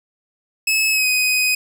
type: tone with pitch glide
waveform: sawtooth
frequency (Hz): 2590 to 2506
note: E7 to D#7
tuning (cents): -31 to +12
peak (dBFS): -12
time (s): 0.67-1.55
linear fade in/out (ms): 5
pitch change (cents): -57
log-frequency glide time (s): 0.91-1.07
effects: none